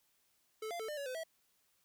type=tone with pitch steps; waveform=square; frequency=435.9 / 691 / 440.8 / 600 / 564 / 510 / 650 Hz; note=A4 / F5 / A4 / D5 / C#5 / C5 / E5; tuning=-16 / -19 / +3 / +37 / +30 / -44 / -24 cents; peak=-40 dBFS; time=0.62-1.236 s; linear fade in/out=5 ms; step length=88 ms; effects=white hiss -75 dBFS RMS until 1.84 s